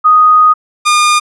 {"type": "tone pair in turn", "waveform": ["sine", "sawtooth"], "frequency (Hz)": [1244.5, 1213.3], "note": ["D#6", "D#6"], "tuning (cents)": [0, -44], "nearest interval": "unison", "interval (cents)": 44, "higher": "first", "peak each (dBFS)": -3, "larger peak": "neither", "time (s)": [[0.04, 0.54], [0.85, 1.2]], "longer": "first", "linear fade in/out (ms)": 20, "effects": ["resampled to 24000 Hz"]}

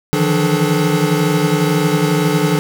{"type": "tone cluster", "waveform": "square", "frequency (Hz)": [151.9, 161.8, 173.9, 296.1, 428.5], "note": ["D#3", "E3", "F3", "D4", "A4"], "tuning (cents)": [-41, -32, -7, 14, -46], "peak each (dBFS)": -20, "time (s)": [0.13, 2.59], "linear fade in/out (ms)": 0, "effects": []}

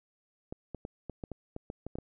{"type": "clicks", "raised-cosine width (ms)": 2, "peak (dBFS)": -25, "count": 11, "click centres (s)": [0.525, 0.747, 0.851, 1.097, 1.238, 1.317, 1.564, 1.701, 1.866, 1.955, 1.986], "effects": []}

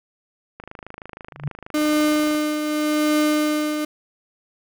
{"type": "click train", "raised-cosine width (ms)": 0.5, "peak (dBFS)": -21, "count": 47, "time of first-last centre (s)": [0.6, 2.349], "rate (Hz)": 26.3}
{"type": "tone with exponential growth", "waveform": "sine", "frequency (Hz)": 144.3, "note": "D3", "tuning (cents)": -30, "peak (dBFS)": -19, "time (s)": [1.32, 1.48], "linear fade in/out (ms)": 2, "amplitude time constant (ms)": 33}
{"type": "tone with tremolo", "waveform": "35% pulse", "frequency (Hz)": 302.5, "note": "D#4", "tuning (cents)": -49, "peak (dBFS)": -14, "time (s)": [1.74, 3.85], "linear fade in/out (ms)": 5, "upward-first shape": "triangle", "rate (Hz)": 0.86, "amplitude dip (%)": 55}
{"effects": []}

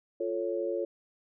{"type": "chord", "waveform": "sine", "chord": "F augmented", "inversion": "none", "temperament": "equal", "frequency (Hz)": [349.2, 440, 554.4], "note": ["F4", "A4", "C#5"], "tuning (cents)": [0, 0, 0], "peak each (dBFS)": [-33, -34, -33], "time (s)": [0.2, 0.85], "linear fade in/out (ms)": 5, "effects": []}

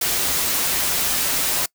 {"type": "noise with comb filter", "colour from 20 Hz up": "white", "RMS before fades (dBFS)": -21, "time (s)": [0.01, 1.66], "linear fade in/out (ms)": 5, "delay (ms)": 9.4, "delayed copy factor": -0.5, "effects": ["noise-tail reverb RT60 0.1 s tail -24 dB re dry"]}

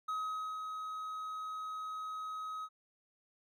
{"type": "tone with ADSR envelope", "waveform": "triangle", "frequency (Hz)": 1269, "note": "D#6", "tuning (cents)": 34, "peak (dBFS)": -32, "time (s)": [0.08, 2.69], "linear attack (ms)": 9, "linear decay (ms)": 490, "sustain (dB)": -5, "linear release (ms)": 53, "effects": []}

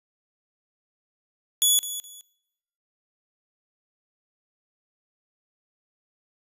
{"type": "tone with echo", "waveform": "10% pulse", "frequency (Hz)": 3400, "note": "G#7", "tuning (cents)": 40, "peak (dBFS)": -9, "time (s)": [1.62, 1.79], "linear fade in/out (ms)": 0, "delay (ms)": 210, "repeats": 2, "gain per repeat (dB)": -13, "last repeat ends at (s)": 2.21, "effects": ["noise-tail reverb RT60 0.9 s tail -24 dB re dry", "resampled to 32000 Hz"]}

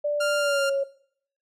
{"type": "tone with pitch glide", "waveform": "sine", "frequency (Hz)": [587.3, 551.1], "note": ["D5", "C#5"], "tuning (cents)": [0, -10], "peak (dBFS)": -22, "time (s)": [0.04, 0.84], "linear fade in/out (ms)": 10, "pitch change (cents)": -110, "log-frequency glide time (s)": [0.38, 0.64]}
{"type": "tone", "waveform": "sawtooth", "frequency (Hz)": 1396.9, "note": "F6", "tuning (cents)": 0, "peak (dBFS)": -22, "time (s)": [0.2, 0.7], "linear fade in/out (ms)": 10}
{"effects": ["noise-tail reverb RT60 0.6 s tail -17 dB re dry", "low-pass 11000 Hz 12 dB/octave"]}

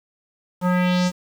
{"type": "tone with low-pass filter sweep", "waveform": "square", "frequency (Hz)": 180.2, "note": "F#3", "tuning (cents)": -45, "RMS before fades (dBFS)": -19, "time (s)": [0.61, 1.12], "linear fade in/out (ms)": 50, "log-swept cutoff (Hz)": [1000, 7700], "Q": 2.2, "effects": ["7-bit"]}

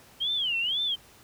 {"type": "tone with vibrato", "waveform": "sine", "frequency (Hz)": 3100, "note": "G7", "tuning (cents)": -20, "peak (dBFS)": -25, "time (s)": [0.2, 0.96], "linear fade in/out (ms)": 20, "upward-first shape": "sine", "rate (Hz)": 2, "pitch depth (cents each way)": 240, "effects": ["pink hiss -54 dBFS RMS until 1.23 s", "high-pass 60 Hz 12 dB/octave"]}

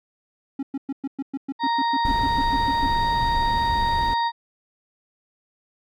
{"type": "tone bursts", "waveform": "triangle", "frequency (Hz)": 273.4, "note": "C#4", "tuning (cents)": -24, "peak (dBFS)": -22, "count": 16, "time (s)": [0.59, 2.864], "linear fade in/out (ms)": 5, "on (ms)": 39, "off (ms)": 110}
{"type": "harmonic tone", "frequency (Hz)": 932.3, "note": "A#5", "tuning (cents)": 0, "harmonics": [1, 2, 4, 5], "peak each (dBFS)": [-20, -31, -33, -37], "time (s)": [1.59, 4.32], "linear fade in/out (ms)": 50}
{"type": "noise", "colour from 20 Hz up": "brown", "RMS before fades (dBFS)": -28, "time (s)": [2.05, 4.14], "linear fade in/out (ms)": 2}
{"effects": []}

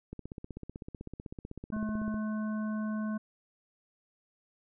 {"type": "click train", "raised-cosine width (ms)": 3, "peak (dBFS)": -28, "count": 33, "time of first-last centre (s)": [0.13, 2.143], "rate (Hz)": 15.9}
{"type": "harmonic tone", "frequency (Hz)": 215.1, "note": "A3", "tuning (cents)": -39, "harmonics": [1, 3, 5, 7], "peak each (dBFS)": [-31, -45, -46, -47], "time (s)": [1.72, 3.18], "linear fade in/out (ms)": 10}
{"effects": []}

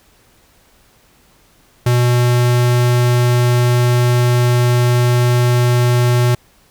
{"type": "tone", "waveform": "square", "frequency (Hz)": 122.2, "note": "B2", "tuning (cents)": -18, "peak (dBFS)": -11, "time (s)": [1.86, 6.35], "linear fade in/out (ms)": 5, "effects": ["pink hiss -52 dBFS RMS until 6.7 s"]}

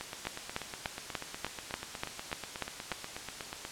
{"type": "two click trains", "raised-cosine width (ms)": 0.3, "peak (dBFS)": [-22, -16], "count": [31, 10], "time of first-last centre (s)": [[0.01, 3.651], [0.27, 2.917]], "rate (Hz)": [8.24, 3.4], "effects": ["white hiss -44 dBFS RMS until 3.71 s", "low-pass 8000 Hz 12 dB/octave"]}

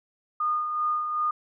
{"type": "tone with tremolo", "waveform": "sine", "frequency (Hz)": 1223, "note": "D#6", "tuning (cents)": -30, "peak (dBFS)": -22, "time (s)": [0.4, 1.31], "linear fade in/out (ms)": 5, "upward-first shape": "sine", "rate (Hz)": 2.6, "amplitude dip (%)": 45, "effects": []}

